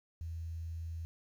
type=tone with quantisation; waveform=sine; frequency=82.41 Hz; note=E2; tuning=in tune; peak=-38 dBFS; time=0.21-1.05 s; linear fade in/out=0 ms; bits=11; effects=none